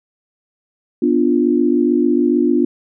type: chord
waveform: sine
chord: B diminished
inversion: none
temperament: equal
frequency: 246.9 / 293.7 / 349.2 Hz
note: B3 / D4 / F4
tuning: 0 / 0 / 0 cents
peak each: -16 dBFS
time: 1.02-2.65 s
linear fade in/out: 5 ms
effects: none